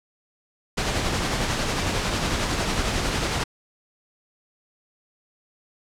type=noise with tremolo; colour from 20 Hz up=pink; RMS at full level=-23 dBFS; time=0.77-3.44 s; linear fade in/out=10 ms; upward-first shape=sine; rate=11 Hz; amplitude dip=30%; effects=low-pass 7000 Hz 12 dB/octave